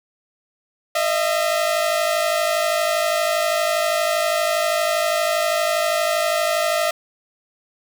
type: tone pair together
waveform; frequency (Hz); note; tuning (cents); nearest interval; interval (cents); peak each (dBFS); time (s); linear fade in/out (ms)
sawtooth; 618.5 / 671; D#5 / E5; -10 / +31; minor second; 141; -17; 0.95-6.91; 5
effects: 7-bit